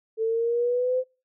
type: linear sweep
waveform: sine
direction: up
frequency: 441 to 516 Hz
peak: -21 dBFS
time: 0.17-1.04 s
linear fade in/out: 50 ms
effects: noise-tail reverb RT60 0.3 s tail -23 dB re dry